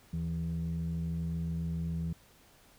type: tone pair together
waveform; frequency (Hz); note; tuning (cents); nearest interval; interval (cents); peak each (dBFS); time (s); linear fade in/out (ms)
sine; 78 / 165.28; D#2 / E3; +5 / +5; octave + minor second; 1300; -35 / -31; 0.13-2.13; 5
effects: tanh soft clip ceiling -28 dBFS + pink hiss -61 dBFS RMS until 2.78 s